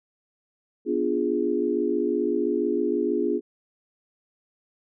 sine chord, B diminished seventh, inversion none, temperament equal, 246.9 / 293.7 / 349.2 / 415.3 Hz, B3 / D4 / F4 / Ab4, 0 / 0 / 0 / 0 cents, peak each -29 / -28 / -26 / -26 dBFS, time 0.85-3.41 s, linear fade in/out 50 ms, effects none

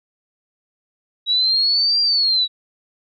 sine linear two-way sweep, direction up then down, 3860 to 4774 to 3860 Hz, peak -14 dBFS, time 1.26-2.48 s, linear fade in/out 50 ms, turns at 2.01 s, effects none

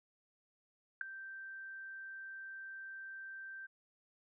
sine tone with ADSR envelope, 1565 Hz, G6, 3 cents flat, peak -28 dBFS, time 1.01-3.67 s, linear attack 3 ms, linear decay 4 ms, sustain -17 dB, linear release 16 ms, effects none

